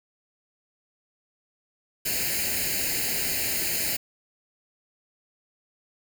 white noise with comb filter, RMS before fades -27 dBFS, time 2.05-3.97 s, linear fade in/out 10 ms, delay 0.43 ms, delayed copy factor +0.85, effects none

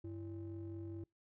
triangle ring-modulated tone, 118.7 Hz, A#2, 32 cents sharp, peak -38 dBFS, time 0.04-1.04 s, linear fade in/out 5 ms, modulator 215 Hz, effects noise-tail reverb RT60 0.2 s tail -26 dB re dry

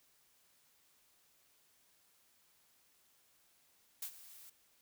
blue noise with ADSR envelope, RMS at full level -40 dBFS, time 4.02-4.5 s, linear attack 5 ms, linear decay 79 ms, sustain -16 dB, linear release 8 ms, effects white hiss -71 dBFS RMS until 4.81 s

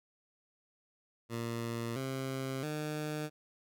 15% pulse tone with pitch steps, 116.54 / 133.1 / 152.01 Hz, A#2 / C3 / D#3, 0 / +30 / -40 cents, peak -29 dBFS, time 1.29-3.3 s, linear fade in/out 50 ms, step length 670 ms, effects none

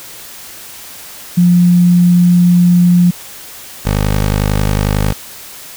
sine / 15% pulse tone pair in turn, 176.3 / 51.07 Hz, F3 / G#1, +17 / -28 cents, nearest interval octave + major sixth, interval 2145 cents, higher first, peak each -5 dBFS, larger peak neither, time 1.37-3.11 / 3.85-5.13 s, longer first, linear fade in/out 10 ms, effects white hiss -32 dBFS RMS until 5.76 s

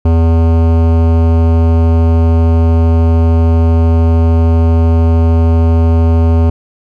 sine tone with hard clipping, 82.41 Hz, E2, in tune, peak -8 dBFS, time 0.05-6.5 s, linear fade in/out 5 ms, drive 17 dB, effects none

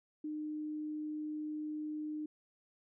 sine tone, 304.4 Hz, D#4, 38 cents flat, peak -37 dBFS, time 0.24-2.26 s, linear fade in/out 5 ms, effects none

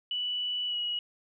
sine tone with pitch glide, 2960 to 2911 Hz, F#7 to F#7, 0 to -29 cents, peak -29 dBFS, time 0.11-0.99 s, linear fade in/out 2 ms, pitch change -29 cents, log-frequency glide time 0.67-0.76 s, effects none

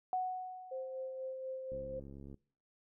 sine tone with exponential decay, 740 Hz, F#5, in tune, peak -30 dBFS, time 0.13-1.33 s, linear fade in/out 1 ms, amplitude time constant 260 ms
sine tone with tremolo, 523.3 Hz, C5, in tune, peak -38 dBFS, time 0.71-2 s, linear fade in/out 10 ms, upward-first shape sine, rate 4.1 Hz, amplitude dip 35%
click train, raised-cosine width 3 ms, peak -38 dBFS, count 44, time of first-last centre 1.72-2.343 s, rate 69 Hz
effects noise-tail reverb RT60 0.5 s tail -23 dB re dry

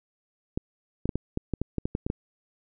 clicks, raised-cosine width 3 ms, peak -14 dBFS, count 12, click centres 0.575 / 1.056 / 1.092 / 1.156 / 1.374 / 1.537 / 1.616 / 1.783 / 1.855 / 1.951 / 2.065 / 2.101 s, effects none

